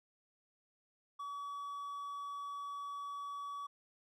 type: tone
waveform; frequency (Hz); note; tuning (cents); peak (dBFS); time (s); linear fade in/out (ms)
triangle; 1138; C#6; +45; -39; 1.19-3.67; 10
effects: none